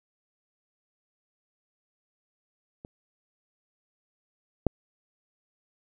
clicks, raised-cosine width 2 ms, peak -28 / -8 dBFS, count 2, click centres 2.849 / 4.667 s, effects none

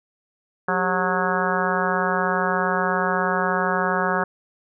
harmonic tone with a mistuned harmonic, 183.2 Hz, F#3, 17 cents flat, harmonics 1 / 2 / 3 / 4 / 5 / 6 / 7 / 8 / 9, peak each -28 / -28 / -28 / -28 / -28 / -28 / -28 / -28 / -28 dBFS, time 0.68-4.24 s, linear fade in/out 5 ms, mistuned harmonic 2, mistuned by +130 cents, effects none

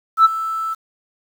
sine tone with ADSR envelope, 1318.5 Hz, E6, in tune, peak -3 dBFS, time 0.17-0.75 s, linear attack 78 ms, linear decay 24 ms, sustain -17 dB, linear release 22 ms, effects tanh soft clip ceiling -4 dBFS + 7-bit

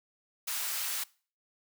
white high-pass noise, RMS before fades -34 dBFS, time 0.47-1.04 s, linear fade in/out 10 ms, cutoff 990 Hz, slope 12 dB/octave, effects noise-tail reverb RT60 0.4 s tail -22 dB re dry

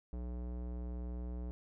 square tone with low-pass filter, 60.7 Hz, B1, 29 cents flat, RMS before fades -41 dBFS, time 0.13-1.51 s, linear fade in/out 0 ms, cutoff 580 Hz, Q 0.8, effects none

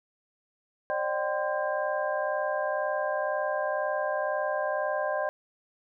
sine tone cluster, 543 / 605 / 773 / 1032 / 1599 Hz, C#5 / D#5 / G5 / C6 / G6, -36 / -49 / -24 / -24 / +34 cents, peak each -35 / -29 / -34 / -35 / -35 dBFS, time 0.9-5.29 s, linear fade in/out 0 ms, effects none

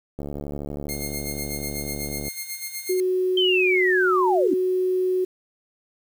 click train, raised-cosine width 2 ms, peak -19 dBFS, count 152, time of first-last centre 0.19-2.281 s, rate 72.2 Hz
5% pulse tone with tremolo, 2128 Hz, C7, 29 cents sharp, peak -18 dBFS, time 0.89-3 s, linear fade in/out 0 ms, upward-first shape sine, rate 8.1 Hz, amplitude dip 65%
sine tone, 369.2 Hz, F#4, 4 cents flat, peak -19 dBFS, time 2.89-5.25 s, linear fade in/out 10 ms
sine linear sweep, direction down, 3148 to 254.2 Hz, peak -19 dBFS, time 3.37-4.54 s, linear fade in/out 5 ms
effects 8-bit

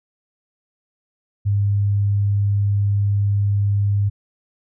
sine tone, 101.2 Hz, G#2, 44 cents flat, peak -15 dBFS, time 1.45-4.1 s, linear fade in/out 20 ms, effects none

